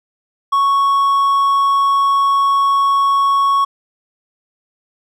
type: tone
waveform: triangle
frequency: 1108.7 Hz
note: C#6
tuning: in tune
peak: -9 dBFS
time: 0.52-3.65 s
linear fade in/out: 10 ms
effects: none